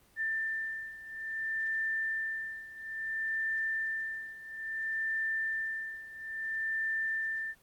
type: beating tone pair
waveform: sine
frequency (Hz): 1783 / 1783.59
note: A6 / A6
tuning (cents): +22 / +23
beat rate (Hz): 0.59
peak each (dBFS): -34 / -37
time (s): 0.16-7.55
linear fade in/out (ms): 50
effects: pink hiss -64 dBFS RMS until 7.62 s + Opus 24 kbps